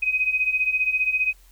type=beating tone pair; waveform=sine; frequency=2504 / 2519 Hz; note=D#7 / D#7; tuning=+10 / +21 cents; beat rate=15 Hz; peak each=-25 / -21 dBFS; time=0.02-1.33 s; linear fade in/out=10 ms; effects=added 43 Hz sine -50 dBFS peak until 1.51 s + white hiss -58 dBFS RMS until 1.51 s